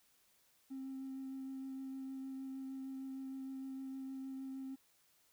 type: tone with vibrato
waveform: triangle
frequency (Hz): 266.3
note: C4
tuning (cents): +31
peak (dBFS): -39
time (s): 0.7-4.76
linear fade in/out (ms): 20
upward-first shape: triangle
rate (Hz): 6.5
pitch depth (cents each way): 13
effects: tanh soft clip ceiling -39 dBFS + white hiss -72 dBFS RMS until 5.32 s